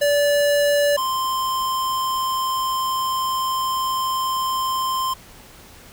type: tone pair in turn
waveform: square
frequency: 579 / 1044.9 Hz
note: D5 / C6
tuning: -25 / -3 cents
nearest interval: minor seventh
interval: 1022 cents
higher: second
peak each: -16 / -21 dBFS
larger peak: first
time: 0.01-0.97 / 0.97-5.14 s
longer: second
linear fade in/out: 10 ms
effects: pink hiss -45 dBFS RMS until 5.92 s